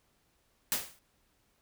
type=noise with exponential decay; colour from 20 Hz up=white; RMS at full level=-27 dBFS; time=0.72-0.99 s; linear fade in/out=0 ms; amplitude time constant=58 ms; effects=pink hiss -72 dBFS RMS until 1.61 s